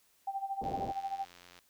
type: tone with tremolo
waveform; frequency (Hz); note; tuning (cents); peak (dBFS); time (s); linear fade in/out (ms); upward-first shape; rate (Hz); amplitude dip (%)
sine; 784; G5; 0; -31; 0.27-1.25; 5; sine; 13; 80
type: low-pass noise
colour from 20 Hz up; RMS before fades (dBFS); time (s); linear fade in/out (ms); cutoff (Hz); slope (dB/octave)
white; -40; 0.61-0.92; 10; 800; 48
type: click train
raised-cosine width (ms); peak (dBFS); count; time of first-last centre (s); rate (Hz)
0.2; -36; 85; 0.64-1.589; 88.5
effects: white hiss -69 dBFS RMS until 1.69 s